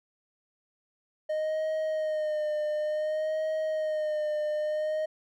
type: tone with vibrato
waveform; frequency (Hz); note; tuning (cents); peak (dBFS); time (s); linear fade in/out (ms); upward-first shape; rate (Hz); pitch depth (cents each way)
triangle; 616; D#5; -17; -25; 1.29-5.06; 10; sine; 0.56; 34
effects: none